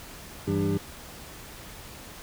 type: tone cluster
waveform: triangle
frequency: 98.2 / 165.1 / 195.9 / 298 / 398.6 Hz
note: G2 / E3 / G3 / D4 / G4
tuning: +4 / +3 / -1 / +25 / +29 cents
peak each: -28 dBFS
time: 0.47-0.78 s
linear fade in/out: 10 ms
effects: pink hiss -44 dBFS RMS until 2.22 s